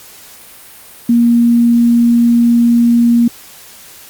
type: tone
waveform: sine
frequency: 236 Hz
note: A#3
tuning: 22 cents sharp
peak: -6 dBFS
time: 1.09-3.28 s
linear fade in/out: 5 ms
effects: white hiss -37 dBFS RMS until 4.09 s + Opus 48 kbps